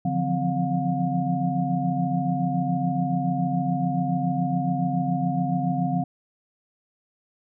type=tone cluster; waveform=sine; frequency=144.3 / 171.5 / 178.6 / 259.2 / 713 Hz; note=D3 / F3 / F3 / C4 / F5; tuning=-30 / -31 / +39 / -16 / +36 cents; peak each=-28 dBFS; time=0.05-6.04 s; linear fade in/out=5 ms; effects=none